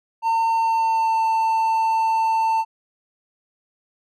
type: tone with pitch glide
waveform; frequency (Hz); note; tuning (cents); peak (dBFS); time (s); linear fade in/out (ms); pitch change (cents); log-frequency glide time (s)
triangle; 907 to 894; A#5 to A5; -48 to +27; -15; 0.22-2.65; 50; -25; 0.52-1.24
effects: none